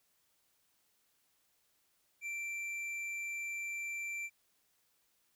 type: tone with tanh clipping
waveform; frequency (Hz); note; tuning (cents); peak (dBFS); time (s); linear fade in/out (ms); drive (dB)
triangle; 2349; D7; 0; -39; 2.21-4.3; 50; 12
effects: white hiss -75 dBFS RMS until 5.35 s